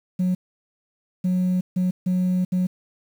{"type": "tone bursts at uneven times", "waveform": "sine", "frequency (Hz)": 182.6, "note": "F#3", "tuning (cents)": -23, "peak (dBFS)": -16, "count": 5, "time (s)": [[0.19, 0.35], [1.24, 1.61], [1.76, 1.91], [2.06, 2.45], [2.52, 2.67]], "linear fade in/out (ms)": 10, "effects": ["tanh soft clip ceiling -17 dBFS", "8-bit"]}